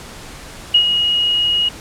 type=tone with ADSR envelope; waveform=sine; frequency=2887 Hz; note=F#7; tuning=43 cents flat; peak=-6 dBFS; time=0.74-1.69 s; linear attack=8 ms; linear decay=81 ms; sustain=-7 dB; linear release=7 ms; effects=pink hiss -35 dBFS RMS until 1.8 s + low-pass 10000 Hz 12 dB/octave